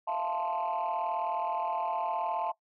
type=chord; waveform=sine; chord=F major seventh; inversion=third; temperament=equal; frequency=659.3 / 698.5 / 880 / 1046.5 Hz; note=E5 / F5 / A5 / C6; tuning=0 / 0 / 0 / 0 cents; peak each=-35 / -34 / -31 / -35 dBFS; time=0.07-2.52 s; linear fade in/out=10 ms; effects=noise-tail reverb RT60 0.1 s tail -19 dB re dry + tanh soft clip ceiling -24 dBFS